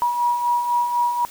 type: beating tone pair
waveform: sine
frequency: 959 / 963 Hz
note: A#5 / B5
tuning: +49 / -44 cents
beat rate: 4 Hz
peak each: -27 / -18 dBFS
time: 0.02-1.25 s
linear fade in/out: 0 ms
effects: white hiss -42 dBFS RMS until 1.3 s